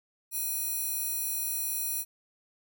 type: tone with high-pass filter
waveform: square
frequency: 830.6 Hz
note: G#5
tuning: in tune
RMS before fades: -32 dBFS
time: 0.31-2.05 s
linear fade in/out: 50 ms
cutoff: 11000 Hz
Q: 0.73
effects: none